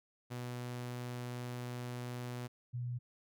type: tone pair in turn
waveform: sawtooth / sine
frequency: 122.8 / 122.02 Hz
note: B2 / B2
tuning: -9 / -20 cents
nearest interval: unison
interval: 11 cents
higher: first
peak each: -36 / -36 dBFS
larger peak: neither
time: 0.3-2.48 / 2.73-2.99 s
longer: first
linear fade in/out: 20 ms
effects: none